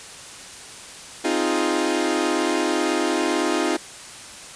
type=chord; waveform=sawtooth; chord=F minor seventh; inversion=second; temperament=equal; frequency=261.6 / 311.1 / 349.2 / 415.3 Hz; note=C4 / Eb4 / F4 / Ab4; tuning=0 / 0 / 0 / 0 cents; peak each=-24 / -20 / -20 / -24 dBFS; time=1.24-3.77 s; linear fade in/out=10 ms; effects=white hiss -39 dBFS RMS until 4.55 s + resampled to 22050 Hz